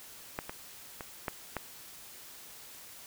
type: clicks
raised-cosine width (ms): 0.5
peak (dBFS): -18 / -23 / -24 / -17 / -18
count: 5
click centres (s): 0.389 / 0.495 / 1.008 / 1.282 / 1.567
effects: white hiss -50 dBFS RMS until 3.06 s